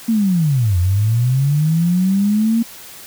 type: linear two-way sweep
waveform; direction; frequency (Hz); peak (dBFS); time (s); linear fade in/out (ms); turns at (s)
sine; down then up; 233.2 to 86 to 233.2; -12; 0.08-2.63; 10; 0.78
effects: white hiss -37 dBFS RMS until 3.06 s